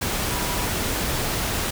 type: tone in noise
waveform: sine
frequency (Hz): 972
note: B5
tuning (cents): -28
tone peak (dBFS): -33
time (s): 0.3-0.66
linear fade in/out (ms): 10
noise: pink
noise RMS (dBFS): -25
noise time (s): 0.01-1.71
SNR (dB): -11
effects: none